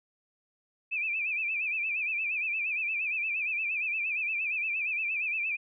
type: tone with vibrato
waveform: sine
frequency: 2492 Hz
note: D#7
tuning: 2 cents sharp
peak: -28 dBFS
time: 0.91-5.57 s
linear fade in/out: 20 ms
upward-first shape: sine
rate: 8.6 Hz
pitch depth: 110 cents each way
effects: none